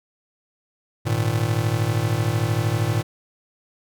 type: chord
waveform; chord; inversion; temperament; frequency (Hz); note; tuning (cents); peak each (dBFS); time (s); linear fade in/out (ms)
square; Ab suspended second; none; just; 103.83 / 116.8 / 155.74; Ab2 / Bb2 / Eb3; 0 / +4 / +2; -25 / -23 / -28; 1.05-3.03; 20
effects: none